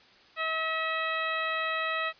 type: harmonic tone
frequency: 643 Hz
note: E5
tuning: 43 cents flat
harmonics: 1 / 2 / 3 / 4 / 5 / 6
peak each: -36 / -32 / -33 / -35 / -42 / -41 dBFS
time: 0.36-2.13 s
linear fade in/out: 50 ms
effects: white hiss -57 dBFS RMS until 2.19 s + resampled to 11025 Hz